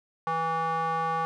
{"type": "tone with band-pass filter", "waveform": "square", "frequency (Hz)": 163.4, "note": "E3", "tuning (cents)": -15, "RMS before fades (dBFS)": -28, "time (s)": [0.27, 1.25], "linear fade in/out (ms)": 0, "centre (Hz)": 1000, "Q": 9.3, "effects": []}